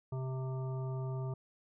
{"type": "harmonic tone", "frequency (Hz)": 130.81, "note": "C3", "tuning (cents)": 0, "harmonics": [1, 3, 5, 7, 9], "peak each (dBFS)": [-35, -45, -49, -52, -54], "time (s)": [0.12, 1.34], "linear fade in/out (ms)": 5, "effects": []}